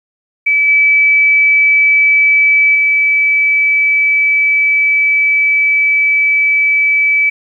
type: tone with level steps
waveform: sine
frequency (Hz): 2300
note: D7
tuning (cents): -37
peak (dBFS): -8 / -6 / -8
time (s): 0.46-7.3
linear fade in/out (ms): 10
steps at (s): 0.68 / 2.75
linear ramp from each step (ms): 2
effects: 8-bit

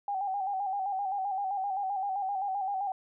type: tone with vibrato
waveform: sine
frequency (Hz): 784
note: G5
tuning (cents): 0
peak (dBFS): -29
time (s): 0.08-2.92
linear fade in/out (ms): 2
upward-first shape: square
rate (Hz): 7.7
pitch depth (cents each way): 57
effects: none

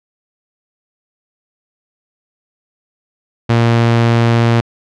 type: tone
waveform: sawtooth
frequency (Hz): 116.6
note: A#2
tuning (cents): +1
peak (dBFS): -5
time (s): 3.49-4.61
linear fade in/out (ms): 10
effects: low-pass 4000 Hz 12 dB/octave

